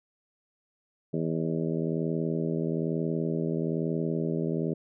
harmonic tone with a mistuned harmonic, 81.1 Hz, E2, 28 cents flat, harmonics 2 / 3 / 4 / 5 / 6 / 7 / 8, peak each -30 / -33 / -34 / -33 / -40 / -41 / -42 dBFS, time 1.13-4.74 s, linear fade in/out 10 ms, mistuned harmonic 8, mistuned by -63 cents, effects none

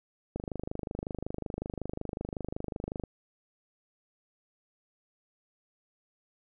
click train, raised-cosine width 2 ms, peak -21 dBFS, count 69, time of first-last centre 0.36-3.037 s, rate 25.4 Hz, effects none

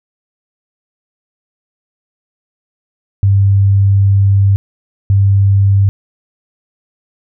sine tone bursts at uneven times, 98.8 Hz, G2, 14 cents sharp, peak -6 dBFS, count 2, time 3.23-4.56 / 5.1-5.89 s, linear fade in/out 0 ms, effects none

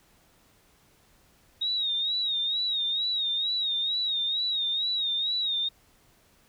sine tone with vibrato, 3766 Hz, A#7, 17 cents sharp, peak -25 dBFS, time 1.61-5.69 s, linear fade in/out 10 ms, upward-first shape sine, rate 2.2 Hz, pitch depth 85 cents each way, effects pink hiss -62 dBFS RMS until 6.48 s

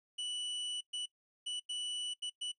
45% pulse tone bursts at uneven times, 2960 Hz, F#7, in tune, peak -36 dBFS, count 6, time 0.18-0.81 / 0.93-1.06 / 1.46-1.6 / 1.69-2.14 / 2.22-2.3 / 2.41-2.52 s, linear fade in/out 10 ms, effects noise-tail reverb RT60 0.1 s tail -21 dB re dry + resampled to 24000 Hz

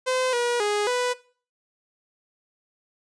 sawtooth tone with pitch steps, 513 / 481.2 / 414.8 / 494.7 Hz, C5 / B4 / G#4 / B4, -34 / -45 / -2 / +3 cents, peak -18 dBFS, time 0.06-1.14 s, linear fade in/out 20 ms, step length 270 ms, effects noise-tail reverb RT60 0.4 s tail -19 dB re dry + resampled to 22050 Hz

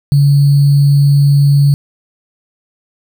sine tone with sample-and-hold, 142 Hz, C#3, 42 cents sharp, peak -5 dBFS, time 0.12-1.74 s, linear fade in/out 0 ms, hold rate 4410 Hz, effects none

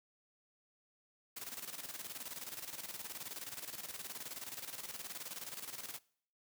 white noise with tremolo, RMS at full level -44 dBFS, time 1.36-5.99 s, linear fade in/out 10 ms, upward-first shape square, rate 19 Hz, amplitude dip 65%, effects noise-tail reverb RT60 0.6 s tail -23 dB re dry + high-pass 100 Hz 12 dB/octave

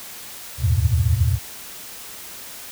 sine tone cluster, 74.6 / 82.2 / 93.2 / 107.2 / 121.7 Hz, D2 / E2 / F#2 / A2 / B2, +28 / -4 / +13 / -45 / -25 cents, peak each -22 dBFS, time 0.58-1.39 s, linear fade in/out 50 ms, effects white hiss -37 dBFS RMS until 2.71 s

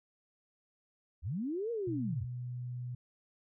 sine linear two-way sweep, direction up then down, 61 to 480.1 to 61.2 Hz, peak -33 dBFS, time 1.22-2.26 s, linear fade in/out 50 ms, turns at 1.71 s
sine tone, 123.47 Hz, B2, in tune, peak -37 dBFS, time 1.87-2.95 s, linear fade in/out 5 ms
effects none

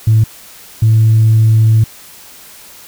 sine tone pair in turn, 110.2 / 110.65 Hz, A2 / A2, +3 / +10 cents, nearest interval unison, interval 7 cents, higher second, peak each -4 dBFS, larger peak neither, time 0.07-0.24 / 0.82-1.84 s, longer second, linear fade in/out 5 ms, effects tanh soft clip ceiling -2 dBFS + white hiss -37 dBFS RMS until 2.87 s

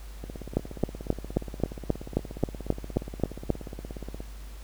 two click trains, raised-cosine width 2 ms, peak -24 / -9 dBFS, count 68 / 12, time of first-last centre 0.24-4.204 / 0.57-3.503 s, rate 16.9 / 3.75 Hz, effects added 50 Hz sine -39 dBFS peak until 4.63 s + pink hiss -52 dBFS RMS until 4.63 s

